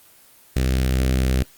sawtooth tone with notch filter, 64.5 Hz, C2, 24 cents flat, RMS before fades -19 dBFS, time 0.56-1.43 s, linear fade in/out 5 ms, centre 950 Hz, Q 0.99, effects white hiss -51 dBFS RMS until 1.57 s + Opus 24 kbps

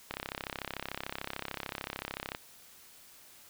click train, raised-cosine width 0.3 ms, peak -19 dBFS, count 76, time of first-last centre 0.11-2.349 s, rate 33.5 Hz, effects white hiss -56 dBFS RMS until 3.49 s

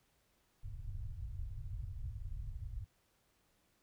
pink low-pass noise, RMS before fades -43 dBFS, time 0.63-2.86 s, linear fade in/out 20 ms, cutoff 120 Hz, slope 48 dB/octave, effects pink hiss -75 dBFS RMS until 3.82 s

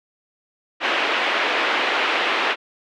white band-pass noise, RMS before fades -21 dBFS, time 0.8-2.56 s, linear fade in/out 50 ms, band 320 to 2900 Hz, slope 24 dB/octave, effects none

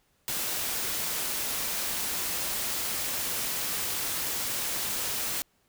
white noise, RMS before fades -31 dBFS, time 0.28-5.42 s, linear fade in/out 0 ms, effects pink hiss -69 dBFS RMS until 5.68 s

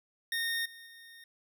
25% pulse tone with level steps, 1843 Hz, A#6, 20 cents flat, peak -27 / -45 / -47 dBFS, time 0.32-1.24 s, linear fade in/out 2 ms, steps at 0.65 / 0.86 s, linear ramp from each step 10 ms, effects none

